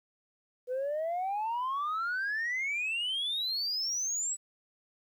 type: exponential sweep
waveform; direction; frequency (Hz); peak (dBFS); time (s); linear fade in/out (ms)
sine; up; 489.9 to 7950; -28; 0.67-4.37; 50
effects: tanh soft clip ceiling -28 dBFS + 11-bit